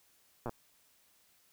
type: slowing click train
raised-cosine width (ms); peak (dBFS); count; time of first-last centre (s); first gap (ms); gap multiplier
1; -24; 5; 0.46-0.494; 8; 1.04
effects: white hiss -68 dBFS RMS until 1.52 s